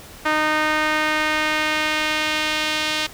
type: tone with band-pass filter sweep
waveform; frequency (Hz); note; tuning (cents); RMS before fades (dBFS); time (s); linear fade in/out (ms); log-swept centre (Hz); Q
sawtooth; 307.8; D#4; -19; -21; 0.25-3.07; 10; 1500 to 3400; 1.3
effects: pink hiss -41 dBFS RMS until 3.13 s